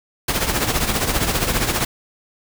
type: noise with tremolo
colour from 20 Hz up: pink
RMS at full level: -17 dBFS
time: 0.28-1.85 s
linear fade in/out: 5 ms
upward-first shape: triangle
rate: 15 Hz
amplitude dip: 70%
effects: none